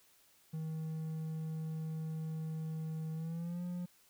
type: tone with pitch glide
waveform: triangle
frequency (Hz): 158.7 to 177.11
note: D#3 to F3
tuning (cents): +35 to +25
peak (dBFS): -35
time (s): 0.53-3.86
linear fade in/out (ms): 10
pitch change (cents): +190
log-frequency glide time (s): 3.14-3.63
effects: white hiss -67 dBFS RMS until 4.09 s